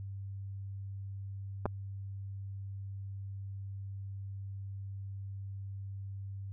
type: clicks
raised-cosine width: 1 ms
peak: -17 / -22 dBFS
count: 2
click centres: 1.656 / 1.661 s
effects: added 98 Hz sine -39 dBFS peak until 6.52 s